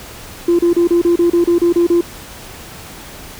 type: tone bursts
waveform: sine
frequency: 344.3 Hz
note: F4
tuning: 25 cents flat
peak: -7 dBFS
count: 11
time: 0.48-2.01 s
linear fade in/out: 5 ms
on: 110 ms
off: 32 ms
effects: tanh soft clip ceiling -6 dBFS + pink hiss -34 dBFS RMS until 3.39 s